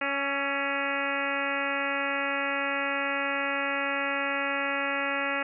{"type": "harmonic tone with a mistuned harmonic", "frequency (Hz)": 279.2, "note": "C#4", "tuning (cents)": 13, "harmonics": [1, 2, 3, 4, 5, 6, 7, 8, 9, 10], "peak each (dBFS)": [-37, -34, -37, -38, -34, -35, -34, -37, -35, -40], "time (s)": [0.01, 5.43], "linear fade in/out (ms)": 5, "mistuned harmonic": 5, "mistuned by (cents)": -33, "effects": []}